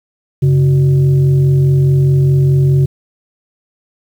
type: tone with frequency modulation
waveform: sine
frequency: 138.4 Hz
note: C#3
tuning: 2 cents flat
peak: -7 dBFS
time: 0.42-2.86 s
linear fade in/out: 10 ms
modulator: 232 Hz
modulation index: 0.41
effects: 7-bit